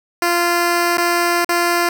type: tone with dropouts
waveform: 10% pulse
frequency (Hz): 346.2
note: F4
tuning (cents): -15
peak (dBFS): -6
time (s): 0.22-1.89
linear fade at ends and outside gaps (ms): 2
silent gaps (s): 0.972-0.981 / 1.446-1.491
effects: none